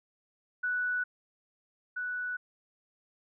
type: tone pair in turn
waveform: sine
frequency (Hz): 1480 / 1480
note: F#6 / F#6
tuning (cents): 0 / 0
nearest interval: unison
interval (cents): 0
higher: neither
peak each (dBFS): -28 / -32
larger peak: first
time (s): 0.63-1.04 / 1.96-2.37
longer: neither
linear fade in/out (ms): 10
effects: none